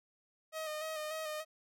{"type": "tone with vibrato", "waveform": "sawtooth", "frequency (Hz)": 622.3, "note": "D#5", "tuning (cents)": 0, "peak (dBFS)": -34, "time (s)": [0.52, 1.45], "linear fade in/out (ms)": 50, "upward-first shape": "square", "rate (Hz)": 3.4, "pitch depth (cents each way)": 29, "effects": []}